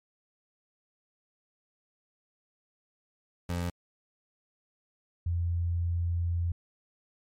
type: tone pair in turn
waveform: 25% pulse / sine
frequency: 87.31 / 85.81 Hz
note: F2 / F2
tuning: 0 / -30 cents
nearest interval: unison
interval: 30 cents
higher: first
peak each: -26 dBFS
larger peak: neither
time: 3.49-3.7 / 5.26-6.52 s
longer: second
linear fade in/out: 5 ms
effects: MP3 64 kbps